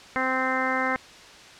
harmonic tone, 260 Hz, C4, 11 cents flat, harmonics 1 / 2 / 3 / 4 / 5 / 6 / 7 / 8, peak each -31 / -31 / -31 / -31 / -31 / -31 / -31 / -31 dBFS, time 0.16-0.96 s, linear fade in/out 0 ms, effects white hiss -46 dBFS RMS until 1.59 s + low-pass 5000 Hz 12 dB/octave

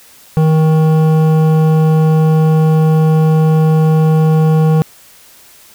sine tone with hard clipping, 157.6 Hz, D#3, 23 cents sharp, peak -9 dBFS, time 0.37-4.82 s, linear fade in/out 0 ms, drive 12 dB, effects white hiss -42 dBFS RMS until 5.74 s

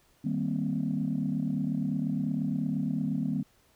sine chord, C minor seventh, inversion first, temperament equal, 155.56 / 196 / 233.1 / 261.6 Hz, Eb3 / G3 / Bb3 / C4, 0 / 0 / 0 / 0 cents, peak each -32 dBFS, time 0.24-3.43 s, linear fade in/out 10 ms, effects tanh soft clip ceiling -19 dBFS + pink hiss -65 dBFS RMS until 3.75 s

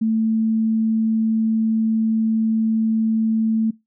sine tone, 221.9 Hz, A3, 15 cents sharp, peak -16 dBFS, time 0.01-3.71 s, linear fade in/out 10 ms, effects noise-tail reverb RT60 0.2 s tail -22 dB re dry

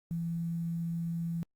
sine tone with quantisation, 167.9 Hz, E3, 32 cents sharp, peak -31 dBFS, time 0.11-1.43 s, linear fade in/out 0 ms, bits 10, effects Opus 48 kbps

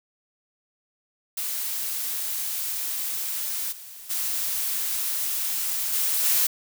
blue noise with level steps, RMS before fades -29 / -42 / -27 / -24 / -21 dBFS, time 1.37-6.47 s, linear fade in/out 5 ms, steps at 3.71 / 4.09 / 5.92 / 6.23 s, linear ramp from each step 20 ms, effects none

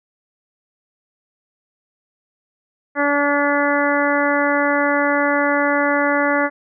harmonic tone, 287.3 Hz, D4, 38 cents flat, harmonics 1 / 2 / 3 / 4 / 5 / 6 / 7, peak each -21 / -20 / -24 / -24 / -23 / -23 / -25 dBFS, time 2.95-6.5 s, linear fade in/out 50 ms, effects none

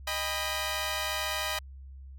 10% pulse chord, Eb augmented, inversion none, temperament equal with one note detuned, 622.3 / 798.6 / 987.8 Hz, Eb5 / G5 / B5, 0 / +32 / 0 cents, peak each -25 / -28 / -26 dBFS, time 0.07-1.59 s, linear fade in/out 5 ms, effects added 67 Hz sine -43 dBFS peak until 2.18 s

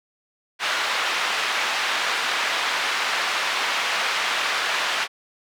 pink band-pass noise, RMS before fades -24 dBFS, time 0.59-5.08 s, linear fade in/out 50 ms, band 1100 to 3600 Hz, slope 12 dB/octave, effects none

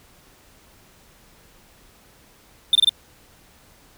triangle tone bursts, 3582 Hz, A7, 30 cents sharp, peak -10 dBFS, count 4, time 2.73-2.893 s, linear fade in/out 2 ms, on 22 ms, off 25 ms, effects pink hiss -53 dBFS RMS until 3.97 s

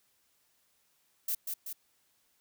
violet noise with echo, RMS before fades -32 dBFS, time 1.28-1.35 s, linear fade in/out 5 ms, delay 190 ms, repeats 2, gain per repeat -4 dB, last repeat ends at 1.73 s, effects white hiss -72 dBFS RMS until 2.4 s

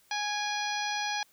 harmonic tone with a mistuned harmonic, 830.6 Hz, G#5, in tune, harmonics 1 / 2 / 3 / 4 / 5 / 6 / 7, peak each -33 / -36 / -38 / -39 / -40 / -41 / -41 dBFS, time 0.11-1.23 s, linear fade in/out 2 ms, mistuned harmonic 3, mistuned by -41 cents, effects white hiss -64 dBFS RMS until 1.32 s

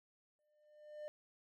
triangle tone with exponential growth, 601 Hz, D5, 40 cents sharp, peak -40 dBFS, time 0.39-1.08 s, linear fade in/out 0 ms, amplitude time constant 150 ms, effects none

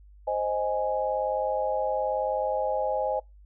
sine chord, Ab major, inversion first, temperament equal, 523.3 / 622.3 / 830.6 Hz, C5 / Eb5 / Ab5, 0 / 0 / 0 cents, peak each -29 / -29 / -29 dBFS, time 0.27-3.2 s, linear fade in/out 10 ms, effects noise-tail reverb RT60 0.2 s tail -24 dB re dry + added 50 Hz sine -49 dBFS peak until 3.45 s

